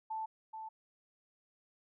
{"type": "tone with echo", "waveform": "sine", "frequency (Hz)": 880, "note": "A5", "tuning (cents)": 0, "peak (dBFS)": -36, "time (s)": [0.1, 0.26], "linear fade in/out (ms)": 10, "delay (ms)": 430, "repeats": 1, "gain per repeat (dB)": -6, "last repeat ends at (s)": 0.69, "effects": []}